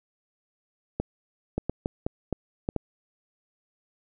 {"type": "clicks", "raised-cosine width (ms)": 2, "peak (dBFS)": -13, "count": 8, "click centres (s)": [1, 1.58, 1.696, 1.859, 2.065, 2.327, 2.689, 2.763], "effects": []}